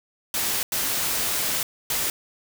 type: noise bursts at uneven times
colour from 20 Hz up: white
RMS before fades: -25 dBFS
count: 3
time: 0.34-0.63 / 0.72-1.63 / 1.9-2.1 s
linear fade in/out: 2 ms
effects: none